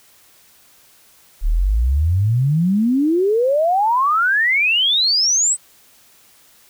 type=exponential sweep; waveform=sine; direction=up; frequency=34.65 to 8260 Hz; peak=-13 dBFS; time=1.41-5.57 s; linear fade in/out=50 ms; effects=white hiss -51 dBFS RMS until 6.69 s